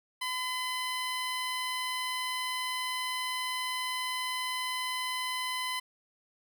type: tone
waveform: 15% pulse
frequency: 1015 Hz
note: B5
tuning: 47 cents sharp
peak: -25 dBFS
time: 0.21-5.8 s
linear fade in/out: 10 ms
effects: none